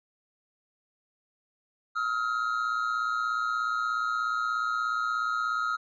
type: tone pair together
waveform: triangle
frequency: 1278 / 1394.8 Hz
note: D#6 / F6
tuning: +46 / -3 cents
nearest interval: major second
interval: 151 cents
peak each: -27 / -28 dBFS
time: 1.95-5.77 s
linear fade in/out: 20 ms
effects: resampled to 16000 Hz